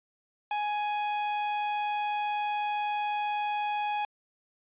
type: tone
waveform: 45% pulse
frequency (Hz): 834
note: G#5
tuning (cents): +7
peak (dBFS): -28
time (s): 0.51-4.05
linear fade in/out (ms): 2
effects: resampled to 8000 Hz